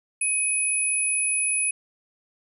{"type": "tone pair together", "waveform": "sine", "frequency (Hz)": [2529, 10116], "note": ["D#7", "D#9"], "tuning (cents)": [28, 28], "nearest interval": "2 octaves", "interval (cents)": 2400, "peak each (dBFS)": [-28, -22], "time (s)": [0.21, 1.71], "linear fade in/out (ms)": 5, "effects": []}